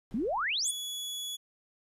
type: noise with exponential decay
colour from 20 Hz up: brown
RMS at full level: -46 dBFS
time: 0.11-0.94 s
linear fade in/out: 0 ms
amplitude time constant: 180 ms
type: exponential sweep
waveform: sine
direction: up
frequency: 195.2 to 9770 Hz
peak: -28 dBFS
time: 0.14-0.71 s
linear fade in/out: 2 ms
type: tone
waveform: sawtooth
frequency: 3390 Hz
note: G#7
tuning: 35 cents sharp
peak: -32 dBFS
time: 0.64-1.37 s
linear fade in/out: 20 ms
effects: resampled to 32000 Hz

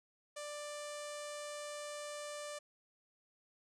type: tone with low-pass filter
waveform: sawtooth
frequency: 590 Hz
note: D5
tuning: 8 cents sharp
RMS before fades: -45 dBFS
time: 0.36-2.59 s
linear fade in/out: 10 ms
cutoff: 8400 Hz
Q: 2.4
effects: none

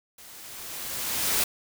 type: noise with level ramp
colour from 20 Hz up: white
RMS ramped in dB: -48 to -23 dBFS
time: 0.18-1.44 s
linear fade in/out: 5 ms
effects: none

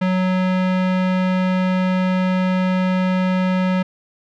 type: tone with low-pass filter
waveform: square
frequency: 185 Hz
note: F#3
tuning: in tune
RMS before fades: -18 dBFS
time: 0.01-3.83 s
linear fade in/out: 10 ms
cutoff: 2600 Hz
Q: 1
effects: none

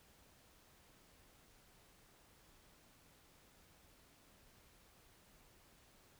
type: silence
effects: pink hiss -67 dBFS RMS until 6.19 s

